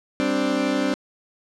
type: chord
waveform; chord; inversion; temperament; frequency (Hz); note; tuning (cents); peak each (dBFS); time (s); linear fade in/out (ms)
30% pulse; G suspended fourth; none; equal; 196 / 261.6 / 293.7; G3 / C4 / D4; 0 / 0 / 0; -26 / -21 / -21; 0.2-0.94; 0
effects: low-pass 6000 Hz 12 dB/octave